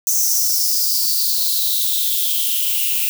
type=noise with high-pass filter sweep; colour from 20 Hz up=violet; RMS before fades=-18 dBFS; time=0.07-3.09 s; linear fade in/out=0 ms; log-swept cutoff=6200 to 2600 Hz; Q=7.3; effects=none